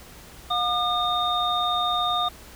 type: tone cluster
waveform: sine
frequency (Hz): 717 / 1211 / 3669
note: F5 / D#6 / A#7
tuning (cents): +45 / -47 / -28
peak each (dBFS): -26 / -25 / -26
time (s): 0.5-2.29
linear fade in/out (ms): 10
effects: added 60 Hz sine -50 dBFS peak until 2.55 s + pink hiss -46 dBFS RMS until 2.55 s